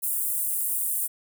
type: high-pass noise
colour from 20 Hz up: pink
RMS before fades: -27 dBFS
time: 0.02-1.08 s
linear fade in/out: 20 ms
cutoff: 8800 Hz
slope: 48 dB/octave
effects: none